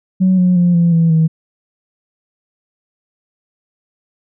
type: tone with pitch steps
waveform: sine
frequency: 186.5 / 180.98 / 175.63 / 170.43 / 165.39 / 160.49 Hz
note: F#3 / F#3 / F3 / F3 / E3 / E3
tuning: +14 / -38 / +10 / -42 / +6 / -46 cents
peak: -7 dBFS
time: 0.2-1.28 s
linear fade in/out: 20 ms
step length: 180 ms
effects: tanh soft clip ceiling -5 dBFS